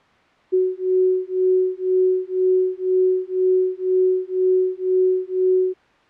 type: beating tone pair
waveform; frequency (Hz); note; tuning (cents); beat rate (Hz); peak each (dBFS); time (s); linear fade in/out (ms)
sine; 370 / 372; F#4 / F#4; 0 / +9; 2; -19; 0.52-5.74; 20
effects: white hiss -54 dBFS RMS until 6.09 s + low-pass 2000 Hz 12 dB/octave